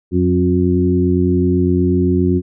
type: harmonic tone with a mistuned harmonic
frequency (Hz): 89.7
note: F2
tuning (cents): +47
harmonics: 1 / 2 / 3 / 4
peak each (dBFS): -17 / -17 / -17 / -17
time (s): 0.11-2.42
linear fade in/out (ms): 50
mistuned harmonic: 2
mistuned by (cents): +18
effects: none